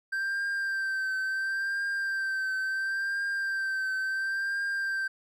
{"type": "tone with vibrato", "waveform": "triangle", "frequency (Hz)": 1570, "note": "G6", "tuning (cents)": 2, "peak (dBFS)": -26, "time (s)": [0.12, 5.08], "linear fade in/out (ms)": 10, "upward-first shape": "triangle", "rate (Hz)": 0.72, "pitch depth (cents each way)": 38, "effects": []}